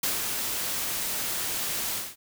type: noise with ADSR envelope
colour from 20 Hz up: white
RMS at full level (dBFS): -26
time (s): 0.03-2.16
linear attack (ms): 6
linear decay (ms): 140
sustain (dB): -4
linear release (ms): 220
effects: none